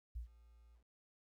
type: tone with ADSR envelope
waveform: sine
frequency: 58.1 Hz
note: A#1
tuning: 5 cents flat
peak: -38 dBFS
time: 0.15-0.84 s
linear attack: 13 ms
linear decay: 110 ms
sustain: -23 dB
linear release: 93 ms
effects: tanh soft clip ceiling -37 dBFS + 13-bit